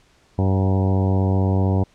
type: harmonic tone with a mistuned harmonic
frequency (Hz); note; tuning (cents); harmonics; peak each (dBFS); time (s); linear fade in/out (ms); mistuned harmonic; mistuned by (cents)
95.5; G2; -45; 1 / 2 / 3 / 4 / 5 / 6 / 7 / 8 / 9 / 10; -17 / -23 / -27 / -29 / -31 / -33 / -34 / -35 / -36 / -37; 0.38-1.84; 10; 7; +22
effects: pink hiss -57 dBFS RMS until 1.94 s + low-pass 7000 Hz 12 dB/octave